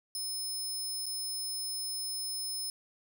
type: tone with dropouts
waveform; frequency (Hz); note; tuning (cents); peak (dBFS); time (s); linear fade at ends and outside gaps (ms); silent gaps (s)
20% pulse; 5200; E8; -24; -29; 0.15-2.7; 1; 1.058-1.064
effects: none